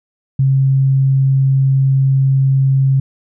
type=tone; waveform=sine; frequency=134.8 Hz; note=C#3; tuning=48 cents flat; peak=-9 dBFS; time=0.39-3 s; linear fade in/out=5 ms; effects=none